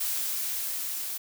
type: noise with level ramp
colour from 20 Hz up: blue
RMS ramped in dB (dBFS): -29 to -34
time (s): 0-1.18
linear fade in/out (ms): 10
effects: none

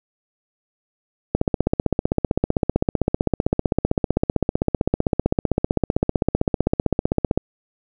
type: click train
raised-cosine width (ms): 2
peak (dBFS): -3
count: 95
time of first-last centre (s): 1.35-7.376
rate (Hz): 15.6
effects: none

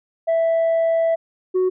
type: tone pair in turn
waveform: sine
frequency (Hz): 659.3 / 370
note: E5 / F#4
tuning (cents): 0 / 0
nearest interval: minor seventh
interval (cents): 1000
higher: first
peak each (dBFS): -13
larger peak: neither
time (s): 0.27-1.16 / 1.54-1.7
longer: first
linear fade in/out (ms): 20
effects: tanh soft clip ceiling -14 dBFS

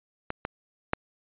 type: clicks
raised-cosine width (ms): 0.5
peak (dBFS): -15 / -15 / -8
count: 3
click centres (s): 0.304 / 0.451 / 0.934
effects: resampled to 8000 Hz

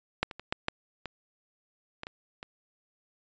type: clicks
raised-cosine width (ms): 0.3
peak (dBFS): -9 / -24 / -25 / -12 / -11 / -20 / -21 / -23 / -25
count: 9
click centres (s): 0.23 / 0.312 / 0.396 / 0.525 / 0.684 / 1.057 / 2.034 / 2.069 / 2.429
effects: resampled to 16000 Hz

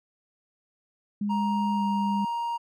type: tone with pitch glide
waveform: sine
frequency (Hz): 205.5 to 201.7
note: G#3 to G3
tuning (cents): -18 to +50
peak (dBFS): -25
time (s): 1.21-2.25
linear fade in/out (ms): 5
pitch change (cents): -32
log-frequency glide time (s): 1.75-1.83
type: tone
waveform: triangle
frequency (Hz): 938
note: A#5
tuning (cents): +11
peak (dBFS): -25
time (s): 1.29-2.58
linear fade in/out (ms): 20
effects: none

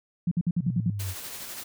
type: tone bursts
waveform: sine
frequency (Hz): 173.5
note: F3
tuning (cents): -11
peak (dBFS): -21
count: 7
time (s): 0.27-0.902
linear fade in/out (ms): 5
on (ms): 44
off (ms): 54
type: exponential sweep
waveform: sine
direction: down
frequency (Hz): 133.2 to 89.2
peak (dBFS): -29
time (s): 0.6-1.15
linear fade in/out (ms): 50
type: noise with tremolo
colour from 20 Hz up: white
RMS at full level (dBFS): -37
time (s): 0.99-1.64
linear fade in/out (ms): 10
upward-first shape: sine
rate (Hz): 12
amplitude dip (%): 35
effects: none

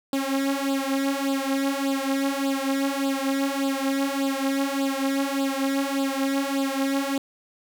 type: tone with flanger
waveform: sawtooth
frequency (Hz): 273.4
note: C#4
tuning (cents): -24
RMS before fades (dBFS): -25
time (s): 0.13-7.18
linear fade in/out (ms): 2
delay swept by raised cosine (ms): 0.24 to 4.24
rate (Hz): 1.7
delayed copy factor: +0.8
effects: none

